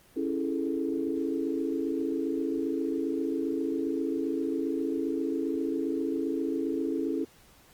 sine chord, A major seventh, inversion first, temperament just, 275 / 330 / 412.5 / 440 Hz, C#4 / E4 / G#4 / A4, -14 / +2 / -12 / 0 cents, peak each -31 / -31 / -37 / -35 dBFS, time 0.16-7.25 s, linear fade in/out 10 ms, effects pink hiss -58 dBFS RMS until 7.73 s + Opus 24 kbps

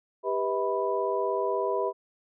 sine tone cluster, 395.9 / 492.3 / 643 / 988 Hz, G4 / B4 / E5 / B5, +17 / -6 / -43 / 0 cents, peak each -29 / -31 / -31 / -31 dBFS, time 0.23-1.93 s, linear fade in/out 50 ms, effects none

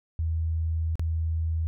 sine tone with dropouts, 81 Hz, E2, 30 cents flat, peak -24 dBFS, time 0.19-1.67 s, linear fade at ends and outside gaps 0 ms, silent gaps 0.955-0.995 s, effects none

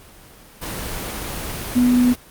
sine tone in noise, 246.9 Hz, B3, in tune, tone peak -12 dBFS, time 1.75-2.14 s, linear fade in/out 20 ms, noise pink, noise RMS -28 dBFS, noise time 0.61-2.16 s, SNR +13 dB, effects pink hiss -45 dBFS RMS until 2.3 s + Opus 24 kbps

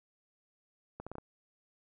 accelerating click train, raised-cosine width 1 ms, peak -28 dBFS, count 5, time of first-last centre 1-1.183 s, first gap 66 ms, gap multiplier 0.76, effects none

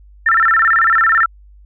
sine tone with vibrato, 1556 Hz, G6, 13 cents flat, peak -9 dBFS, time 0.26-1.26 s, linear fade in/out 5 ms, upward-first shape square, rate 18 Hz, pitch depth 250 cents each way, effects added 50 Hz sine -40 dBFS peak until 1.65 s

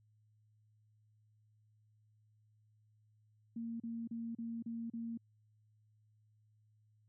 sine tone bursts, 230.4 Hz, A#3, 20 cents flat, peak -39 dBFS, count 6, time 3.56-5.175 s, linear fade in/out 5 ms, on 240 ms, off 35 ms, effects added 107 Hz sine -68 dBFS peak until 7.08 s

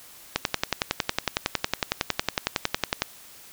click train, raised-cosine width 0.2 ms, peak -4 dBFS, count 30, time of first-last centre 0.36-3.021 s, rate 10.9 Hz, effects white hiss -48 dBFS RMS until 3.52 s

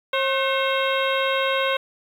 harmonic tone with a mistuned harmonic, 537 Hz, C5, 45 cents sharp, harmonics 1 / 2 / 3 / 4 / 5 / 6 / 7, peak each -23 / -26 / -28 / -29 / -30 / -31 / -31 dBFS, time 0.13-1.77 s, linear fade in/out 5 ms, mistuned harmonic 3, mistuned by -91 cents, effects 8-bit

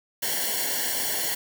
white noise with comb filter, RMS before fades -27 dBFS, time 0.22-1.35 s, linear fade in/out 10 ms, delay 0.8 ms, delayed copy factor -1, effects none

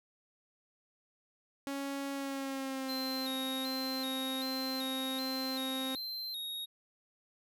sawtooth tone with pitch glide, 277.2 to 263 Hz, C#4 to C4, 0 to +9 cents, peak -32 dBFS, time 1.67-5.95 s, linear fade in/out 0 ms, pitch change -91 cents, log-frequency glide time 2.13-2.95 s
square tone with vibrato, 3932 Hz, B7, 8 cents flat, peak -38 dBFS, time 2.88-6.66 s, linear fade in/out 20 ms, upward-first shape square, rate 1.3 Hz, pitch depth 78 cents each way
effects none

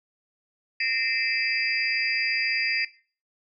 sine tone cluster, 1837 / 2072 / 2344 / 2600 / 4818 Hz, A#6 / C7 / D7 / E7 / D8, -26 / -17 / -4 / -24 / +43 cents, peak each -30 dBFS, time 0.8-2.85 s, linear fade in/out 5 ms, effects noise-tail reverb RT60 0.4 s tail -18 dB re dry

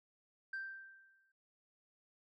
sine tone with exponential decay, 1568 Hz, G6, in tune, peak -36 dBFS, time 0.53-1.32 s, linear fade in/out 5 ms, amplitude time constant 170 ms, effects tanh soft clip ceiling -37 dBFS

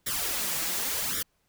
white noise with flanger, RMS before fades -30 dBFS, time 0.06-1.23 s, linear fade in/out 10 ms, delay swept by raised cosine 0.55 to 6.15 ms, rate 0.9 Hz, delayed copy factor +0.9, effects pink hiss -72 dBFS RMS until 1.48 s

